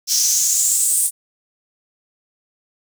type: noise with high-pass filter sweep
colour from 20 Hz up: pink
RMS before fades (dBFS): -17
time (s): 0.07-1.11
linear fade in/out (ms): 50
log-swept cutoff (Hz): 5500 to 9100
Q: 5.7
effects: none